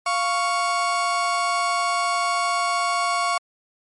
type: tone pair together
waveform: 35% pulse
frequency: 698.5 / 1110.5 Hz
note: F5 / C#6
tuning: 0 / +3 cents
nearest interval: minor sixth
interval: 803 cents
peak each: -23 / -20 dBFS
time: 0.06-3.38 s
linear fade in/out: 5 ms
effects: MP3 48 kbps